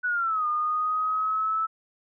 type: linear two-way sweep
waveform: sine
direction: down then up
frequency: 1493 to 1214 to 1314 Hz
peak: -23 dBFS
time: 0.03-1.67 s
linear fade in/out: 20 ms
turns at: 0.47 s
effects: none